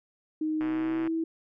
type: tone with pitch glide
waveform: sine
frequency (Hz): 311.1 to 325.8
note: D#4 to E4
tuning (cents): 0 to -20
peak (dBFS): -26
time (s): 0.41-1.24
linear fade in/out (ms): 5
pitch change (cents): +80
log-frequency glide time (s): 0.62-1
type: click train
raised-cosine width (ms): 0.5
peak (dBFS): -25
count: 59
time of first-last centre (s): 0.61-1.074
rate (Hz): 125
effects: none